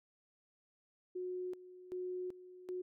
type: tone with tremolo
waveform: sine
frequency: 364.5 Hz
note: F#4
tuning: 26 cents flat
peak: -38 dBFS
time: 1.15-2.82 s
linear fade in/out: 10 ms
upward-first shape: square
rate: 1.3 Hz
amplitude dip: 80%
effects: none